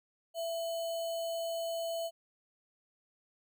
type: tone with sample-and-hold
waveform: sine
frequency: 666 Hz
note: E5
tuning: 18 cents sharp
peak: -33 dBFS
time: 0.34-2.11 s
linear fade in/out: 50 ms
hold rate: 3675 Hz
effects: none